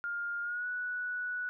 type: tone with pitch glide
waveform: sine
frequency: 1409 to 1474.8 Hz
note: F6 to F#6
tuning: +15 to -6 cents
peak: -33 dBFS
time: 0.04-1.49 s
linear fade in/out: 0 ms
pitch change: +79 cents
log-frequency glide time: 0.42-0.67 s
effects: none